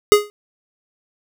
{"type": "tone with exponential decay", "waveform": "square", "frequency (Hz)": 415.3, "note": "G#4", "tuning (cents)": 0, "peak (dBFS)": -3, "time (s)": [0.12, 0.3], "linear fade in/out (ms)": 0, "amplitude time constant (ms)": 37, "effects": []}